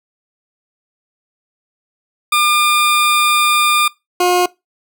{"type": "tone pair in turn", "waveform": "20% pulse", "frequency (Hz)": [1204, 358], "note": ["D6", "F4"], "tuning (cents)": [43, 43], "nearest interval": "octave + major sixth", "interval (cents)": 2100, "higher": "first", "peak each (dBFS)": -6, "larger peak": "neither", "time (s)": [[2.32, 3.88], [4.2, 4.46]], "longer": "first", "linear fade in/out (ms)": 5, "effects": ["noise-tail reverb RT60 0.2 s tail -21 dB re dry"]}